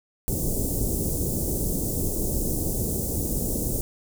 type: band-stop noise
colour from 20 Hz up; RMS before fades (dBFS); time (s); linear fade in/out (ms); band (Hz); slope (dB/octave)
pink; -26; 0.28-3.81; 0; 500 to 7500; 24
effects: none